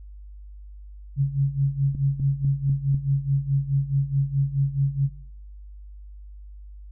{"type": "tone with tremolo", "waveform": "sine", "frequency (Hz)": 138.59, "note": "C#3", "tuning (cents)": 0, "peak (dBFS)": -16, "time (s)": [1.16, 5.1], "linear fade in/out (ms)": 50, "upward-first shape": "sine", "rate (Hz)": 4.7, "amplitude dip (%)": 85}
{"type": "click train", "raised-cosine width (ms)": 5, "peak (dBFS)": -20, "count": 5, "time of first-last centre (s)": [1.95, 2.945], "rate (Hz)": 4.02}
{"effects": ["noise-tail reverb RT60 0.6 s tail -17 dB re dry", "added 50 Hz sine -39 dBFS peak until 6.91 s"]}